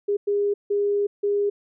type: tone bursts at uneven times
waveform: sine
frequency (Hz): 407.2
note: G#4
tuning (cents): -34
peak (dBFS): -19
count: 4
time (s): 0.08-0.17 / 0.27-0.54 / 0.7-1.07 / 1.23-1.5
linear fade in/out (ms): 10
effects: none